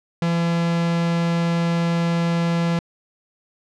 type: tone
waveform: 45% pulse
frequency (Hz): 169.1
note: E3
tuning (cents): +44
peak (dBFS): -18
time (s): 0.22-2.79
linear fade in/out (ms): 2
effects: low-pass 5000 Hz 12 dB/octave